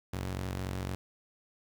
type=ring-modulated tone; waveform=sawtooth; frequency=93.7 Hz; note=F#2; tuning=22 cents sharp; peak=-27 dBFS; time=0.13-0.95 s; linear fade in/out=0 ms; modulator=21.9 Hz; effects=9-bit